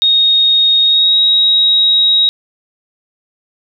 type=tone with pitch glide; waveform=sine; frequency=3729 to 3803 Hz; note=A#7 to A#7; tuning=0 to +34 cents; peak=-7 dBFS; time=0.02-2.29 s; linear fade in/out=0 ms; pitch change=+34 cents; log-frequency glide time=0.82-1.17 s; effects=none